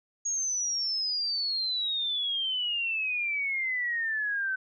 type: exponential sweep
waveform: sine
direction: down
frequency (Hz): 6645 to 1522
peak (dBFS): -27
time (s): 0.25-4.56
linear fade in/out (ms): 10
effects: none